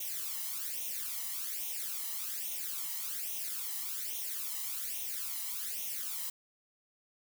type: noise with flanger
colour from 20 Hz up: blue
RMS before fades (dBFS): -38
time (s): 0-6.3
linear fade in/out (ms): 5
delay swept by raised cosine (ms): 0.32 to 1.01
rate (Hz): 1.2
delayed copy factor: +0.75
effects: none